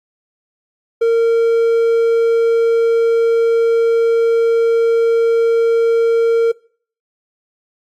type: tone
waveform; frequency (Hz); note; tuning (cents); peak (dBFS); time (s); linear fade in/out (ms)
triangle; 460; A#4; -23; -8; 1.01-6.52; 10
effects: noise-tail reverb RT60 0.5 s tail -23 dB re dry + AAC 64 kbps